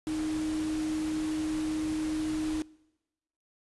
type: tone in noise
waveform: sine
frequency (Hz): 311.1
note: D#4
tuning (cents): 0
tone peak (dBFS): -29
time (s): 0.07-2.62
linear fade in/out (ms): 0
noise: pink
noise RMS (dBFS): -42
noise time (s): 0.07-2.62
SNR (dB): +10
effects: noise-tail reverb RT60 1.0 s tail -23 dB re dry + resampled to 24000 Hz